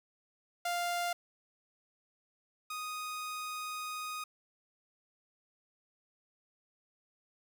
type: tone pair in turn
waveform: sawtooth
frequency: 698.5 / 1244.6 Hz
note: F5 / D#6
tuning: 0 / 0 cents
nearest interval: minor seventh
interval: 1000 cents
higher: second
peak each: -28 / -34 dBFS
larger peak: first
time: 0.65-1.13 / 2.7-4.24 s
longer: second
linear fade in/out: 5 ms
effects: none